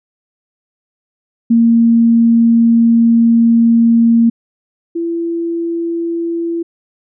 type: tone pair in turn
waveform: sine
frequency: 231.2 / 336.5 Hz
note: A#3 / E4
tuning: -14 / +36 cents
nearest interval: tritone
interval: 650 cents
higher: second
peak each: -6 / -15 dBFS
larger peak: first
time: 1.5-4.3 / 4.95-6.63 s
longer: first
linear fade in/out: 10 ms
effects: none